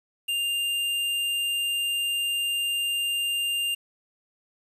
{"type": "tone", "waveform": "square", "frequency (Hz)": 2800, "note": "F7", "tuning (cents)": 4, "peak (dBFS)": -25, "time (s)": [0.28, 3.75], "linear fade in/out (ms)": 10, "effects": ["resampled to 32000 Hz", "9-bit"]}